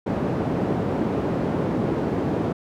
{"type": "band-pass noise", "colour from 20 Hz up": "white", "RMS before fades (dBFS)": -24, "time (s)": [0.06, 2.53], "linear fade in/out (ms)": 10, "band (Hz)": [110, 380], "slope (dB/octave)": 12, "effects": []}